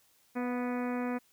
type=harmonic tone with a mistuned harmonic; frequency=246.9 Hz; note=B3; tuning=in tune; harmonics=1 / 2 / 3 / 4 / 5 / 6 / 7 / 8 / 9 / 10; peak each=-32 / -38 / -42 / -44 / -46 / -48 / -49 / -50 / -51 / -52 dBFS; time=0.35-1.19 s; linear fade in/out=20 ms; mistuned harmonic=3; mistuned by=-27 cents; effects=white hiss -67 dBFS RMS until 1.32 s